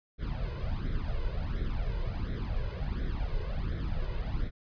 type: noise with flanger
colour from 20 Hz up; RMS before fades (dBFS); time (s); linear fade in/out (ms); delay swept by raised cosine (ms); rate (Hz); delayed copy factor
brown; -32; 0.18-4.51; 50; 0.53 to 2.03; 1.4; +0.8
effects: resampled to 11025 Hz